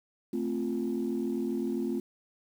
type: chord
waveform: sine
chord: F major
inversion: first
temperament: equal with one note detuned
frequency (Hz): 221.5 / 261.6 / 349.2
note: A3 / C4 / F4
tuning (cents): +12 / 0 / 0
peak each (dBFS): -32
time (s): 0.33-2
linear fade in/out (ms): 5
effects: tanh soft clip ceiling -22 dBFS + 9-bit